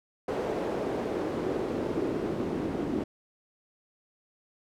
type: noise with band-pass filter sweep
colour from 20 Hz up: pink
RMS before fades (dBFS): -31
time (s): 0.28-3.04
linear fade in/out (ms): 5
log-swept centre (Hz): 480 to 290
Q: 2
effects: none